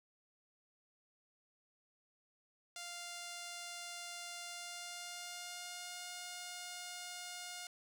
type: tone with pitch glide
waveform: 5% pulse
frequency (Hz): 698.5 to 712.8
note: F5 to F5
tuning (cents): 0 to +35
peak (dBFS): -33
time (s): 2.76-7.67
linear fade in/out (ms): 2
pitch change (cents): +35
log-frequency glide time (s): 4.45-6.06
effects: none